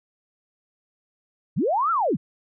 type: linear two-way sweep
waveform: sine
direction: up then down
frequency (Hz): 100.5 to 1389 to 100.5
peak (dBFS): -19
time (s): 1.56-2.17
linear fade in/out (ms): 20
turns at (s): 1.91
effects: none